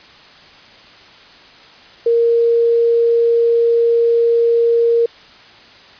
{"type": "tone", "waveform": "sine", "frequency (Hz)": 466.2, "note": "A#4", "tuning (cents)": 0, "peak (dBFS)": -10, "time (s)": [2.06, 5.06], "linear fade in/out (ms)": 5, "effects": ["white hiss -42 dBFS RMS until 5.99 s", "resampled to 11025 Hz"]}